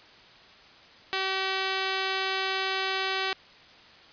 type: tone pair in turn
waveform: 5% pulse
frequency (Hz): 382.2 / 382.2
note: G4 / G4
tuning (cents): -44 / -44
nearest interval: unison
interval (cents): 0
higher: neither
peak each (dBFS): -15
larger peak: neither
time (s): 1.13-1.86 / 1.86-3.33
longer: second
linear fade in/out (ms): 0
effects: white hiss -52 dBFS RMS until 4.12 s + resampled to 11025 Hz